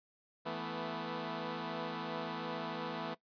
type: chord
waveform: 10% pulse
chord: E suspended fourth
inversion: none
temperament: equal with one note detuned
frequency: 165.58 / 220 / 246.9 Hz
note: E3 / A3 / B3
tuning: +8 / 0 / 0 cents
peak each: -34 dBFS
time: 0.45-3.15 s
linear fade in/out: 20 ms
effects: noise-tail reverb RT60 0.1 s tail -19 dB re dry + resampled to 11025 Hz